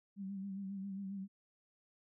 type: tone with vibrato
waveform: sine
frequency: 195.4 Hz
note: G3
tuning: 5 cents flat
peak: -40 dBFS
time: 0.16-1.28 s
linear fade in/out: 50 ms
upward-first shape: sine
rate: 7.4 Hz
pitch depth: 47 cents each way
effects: none